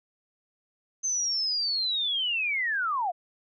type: linear sweep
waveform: sine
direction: down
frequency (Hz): 6272 to 660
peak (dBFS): -25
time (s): 1.03-3.12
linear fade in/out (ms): 20
effects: none